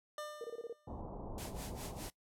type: tone with exponential decay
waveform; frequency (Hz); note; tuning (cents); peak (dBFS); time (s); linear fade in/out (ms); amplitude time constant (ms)
25% pulse; 600; D5; +37; -36; 0.18-1.01; 2; 180
type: tone bursts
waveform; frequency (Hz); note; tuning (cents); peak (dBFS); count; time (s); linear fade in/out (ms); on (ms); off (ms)
sine; 466.2; A#4; 0; -39; 6; 0.41-0.727; 2; 32; 25
type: low-pass noise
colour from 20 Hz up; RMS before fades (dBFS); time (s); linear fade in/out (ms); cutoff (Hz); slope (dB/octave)
pink; -45; 0.87-2.09; 5; 990; 48
type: noise with tremolo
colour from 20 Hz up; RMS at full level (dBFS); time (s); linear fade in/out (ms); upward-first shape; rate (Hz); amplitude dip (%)
white; -46; 1.38-2.1; 0; sine; 4.9; 85
effects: noise-tail reverb RT60 0.1 s tail -19 dB re dry + low-pass 12000 Hz 12 dB/octave